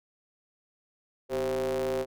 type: ring-modulated tone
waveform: square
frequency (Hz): 69.3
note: C#2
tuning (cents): 0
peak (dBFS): -25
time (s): 1.29-2.06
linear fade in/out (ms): 50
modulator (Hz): 457
effects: none